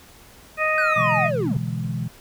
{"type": "harmonic tone", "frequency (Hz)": 622.3, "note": "D#5", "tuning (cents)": 0, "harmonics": [1, 2, 3, 4], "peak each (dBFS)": [-24, -24, -24, -24], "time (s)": [0.57, 1.31], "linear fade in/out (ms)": 50}
{"type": "linear sweep", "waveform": "triangle", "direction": "down", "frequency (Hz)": [1551, 116], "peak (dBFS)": -20, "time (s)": [0.78, 1.57], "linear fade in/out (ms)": 0}
{"type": "chord", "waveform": "sine", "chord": "E dominant seventh", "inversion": "second", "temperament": "equal", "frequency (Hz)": [123.47, 146.83, 164.81, 207.7], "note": ["B2", "D3", "E3", "G#3"], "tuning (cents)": [0, 0, 0, 0], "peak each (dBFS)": [-27, -33, -28, -32], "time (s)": [0.96, 2.08], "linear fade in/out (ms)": 10}
{"effects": ["pink hiss -48 dBFS RMS until 2.2 s"]}